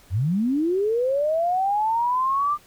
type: linear sweep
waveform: sine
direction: up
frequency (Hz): 78.8 to 1200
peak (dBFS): -19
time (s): 0.1-2.58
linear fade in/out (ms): 50
effects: pink hiss -53 dBFS RMS until 2.66 s